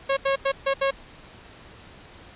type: tone bursts at uneven times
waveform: sawtooth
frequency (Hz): 546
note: C#5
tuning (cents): -26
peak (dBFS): -16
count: 5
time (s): 0.09-0.17 / 0.25-0.36 / 0.45-0.52 / 0.66-0.74 / 0.81-0.91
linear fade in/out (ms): 10
effects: pink hiss -47 dBFS RMS until 2.35 s + resampled to 8000 Hz